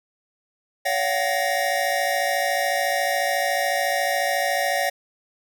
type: tone cluster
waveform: square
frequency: 568 / 699 / 753 / 1864 Hz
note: C#5 / F5 / F#5 / A#6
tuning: +42 / +1 / +30 / -1 cents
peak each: -27 dBFS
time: 0.85-4.9 s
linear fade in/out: 10 ms
effects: none